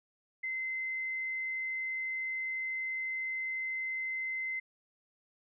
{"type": "tone", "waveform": "sine", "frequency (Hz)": 2063, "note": "C7", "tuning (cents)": -25, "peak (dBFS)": -33, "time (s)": [0.43, 4.6], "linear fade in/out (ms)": 10, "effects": []}